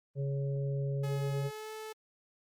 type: harmonic tone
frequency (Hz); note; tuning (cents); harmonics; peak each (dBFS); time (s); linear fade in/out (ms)
138.59; C#3; 0; 1 / 3 / 4; -31 / -41 / -43; 0.15-1.51; 50
type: tone with pitch glide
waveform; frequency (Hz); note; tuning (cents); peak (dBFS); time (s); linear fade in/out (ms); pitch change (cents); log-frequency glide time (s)
sawtooth; 424.1 to 435.3; G#4 to A4; +36 to -19; -37; 1.03-1.93; 10; +45; 1.36-1.73
effects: Opus 32 kbps